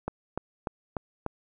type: click train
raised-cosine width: 1 ms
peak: -16 dBFS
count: 5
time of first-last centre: 0.08-1.263 s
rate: 3.38 Hz
effects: none